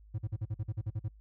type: tone bursts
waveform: triangle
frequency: 106.9 Hz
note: A2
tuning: 49 cents flat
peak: -29 dBFS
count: 11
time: 0.14-1.085 s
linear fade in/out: 10 ms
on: 45 ms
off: 45 ms
effects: noise-tail reverb RT60 0.1 s tail -26 dB re dry + added 52 Hz sine -53 dBFS peak until 1.2 s